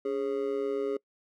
triangle tone with amplitude modulation, 413.5 Hz, G#4, 8 cents flat, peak -22 dBFS, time 0.05-0.97 s, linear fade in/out 5 ms, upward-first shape sine, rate 128 Hz, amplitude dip 90%, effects noise-tail reverb RT60 0.1 s tail -25 dB re dry

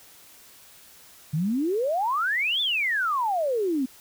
sine exponential two-way sweep, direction up then down, 144.1 to 3585 to 247 Hz, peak -22 dBFS, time 1.33-3.86 s, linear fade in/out 10 ms, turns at 2.61 s, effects white hiss -51 dBFS RMS until 4 s

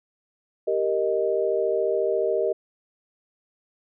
sine chord, Eb major, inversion first, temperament equal, 392 / 466.2 / 622.3 Hz, G4 / Bb4 / Eb5, 0 / 0 / 0 cents, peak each -25 dBFS, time 0.67-2.53 s, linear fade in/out 10 ms, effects none

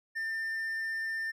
triangle tone, 1796 Hz, A6, 35 cents sharp, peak -30 dBFS, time 0.15-1.32 s, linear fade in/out 20 ms, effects none

